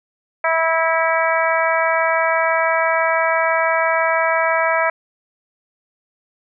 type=harmonic tone; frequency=326 Hz; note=E4; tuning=19 cents flat; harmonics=2 / 3 / 4 / 5 / 6 / 7; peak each=-19 / -21 / -22 / -23 / -24 / -24 dBFS; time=0.44-4.9 s; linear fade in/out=5 ms; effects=none